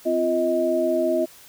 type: tone cluster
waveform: sine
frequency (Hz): 259.8 / 345.3 / 632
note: C4 / F4 / D#5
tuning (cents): -12 / -20 / +27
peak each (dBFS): -27 / -23 / -21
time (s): 0.05-1.26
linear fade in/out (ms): 20
effects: white hiss -48 dBFS RMS until 1.48 s